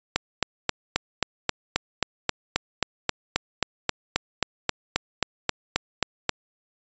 click train, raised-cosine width 0.2 ms, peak -3 dBFS, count 24, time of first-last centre 0.16-6.293 s, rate 3.75 Hz, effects resampled to 16000 Hz

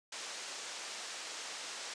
white low-pass noise, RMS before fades -44 dBFS, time 0.12-1.94 s, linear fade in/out 5 ms, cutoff 7400 Hz, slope 24 dB/octave, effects high-pass 400 Hz 12 dB/octave + resampled to 22050 Hz

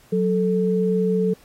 sine tone pair together, 184.17 / 439.3 Hz, F#3 / A4, -8 / -3 cents, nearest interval octave + minor third, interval 1505 cents, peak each -20 dBFS, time 0.12-1.34 s, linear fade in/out 10 ms, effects pink hiss -54 dBFS RMS until 1.44 s + AAC 48 kbps

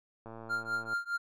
click train, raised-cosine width 1 ms, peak -32 dBFS, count 77, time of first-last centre 0.26-0.933 s, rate 113 Hz
triangle tone with tremolo, 1396.9 Hz, F6, in tune, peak -26 dBFS, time 0.49-1.18 s, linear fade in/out 20 ms, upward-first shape triangle, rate 4.9 Hz, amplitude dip 100%
effects none

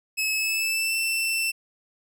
sawtooth tone with pitch glide, 2583 to 2677 Hz, E7 to E7, -36 to +26 cents, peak -20 dBFS, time 0.17-1.52 s, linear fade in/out 20 ms, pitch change +62 cents, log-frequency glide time 0.34-0.97 s, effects none

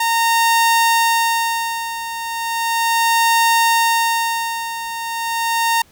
sawtooth tone with tremolo, 920 Hz, A#5, 23 cents flat, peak -8 dBFS, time 0-5.82 s, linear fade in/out 5 ms, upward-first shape sine, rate 0.36 Hz, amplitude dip 75%, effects pink hiss -52 dBFS RMS until 5.91 s

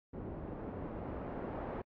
white noise with low-pass filter sweep, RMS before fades -42 dBFS, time 0.13-1.82 s, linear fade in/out 10 ms, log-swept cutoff 370 to 700 Hz, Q 0.75, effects low-pass 2000 Hz 12 dB/octave + AAC 48 kbps

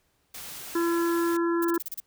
white noise, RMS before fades -40 dBFS, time 0.34-1.37 s, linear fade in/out 5 ms
harmonic tone, 338.7 Hz, E4, 47 cents sharp, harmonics 1 / 3 / 4 / 5, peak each -23 / -33 / -35 / -37 dBFS, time 0.75-1.78 s, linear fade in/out 5 ms
violet noise bursts, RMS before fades -34 dBFS, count 7, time 1.62-2.002 s, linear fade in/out 5 ms, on 28 ms, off 31 ms
effects pink hiss -70 dBFS RMS until 2.06 s

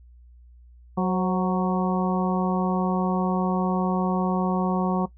harmonic tone with a mistuned harmonic, 185 Hz, F#3, in tune, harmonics 1 / 2 / 3 / 4 / 5 / 6, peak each -22 / -29 / -32 / -30 / -32 / -32 dBFS, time 0.97-5.06 s, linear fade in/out 10 ms, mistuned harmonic 3, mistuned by -57 cents, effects noise-tail reverb RT60 0.1 s tail -18 dB re dry + added 60 Hz sine -47 dBFS peak until 5.17 s

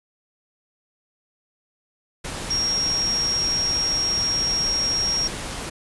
sine tone in noise, 5588 Hz, F8, in tune, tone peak -20 dBFS, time 2.5-5.28 s, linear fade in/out 10 ms, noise pink, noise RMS -31 dBFS, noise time 2.24-5.7 s, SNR +8 dB, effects resampled to 24000 Hz

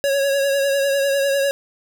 square tone with vibrato, 554.4 Hz, C#5, in tune, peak -17 dBFS, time 0.04-1.51 s, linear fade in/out 0 ms, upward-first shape triangle, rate 10 Hz, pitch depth 40 cents each way, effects none

